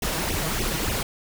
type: noise with flanger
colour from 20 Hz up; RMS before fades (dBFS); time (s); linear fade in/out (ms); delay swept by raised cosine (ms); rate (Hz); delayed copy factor
pink; -26; 0.02-1.03; 5; 0.32 to 6.32; 3.4; +1
effects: none